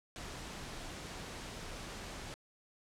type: noise with dropouts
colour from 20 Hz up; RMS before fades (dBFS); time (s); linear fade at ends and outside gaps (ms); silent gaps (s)
pink; -45; 0.16-2.34; 0; 1.71-1.713
effects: low-pass 8000 Hz 12 dB/octave